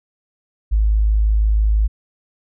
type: tone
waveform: sine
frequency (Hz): 53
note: G#1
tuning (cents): +36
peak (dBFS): -12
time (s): 0.71-1.88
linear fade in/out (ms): 20
effects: none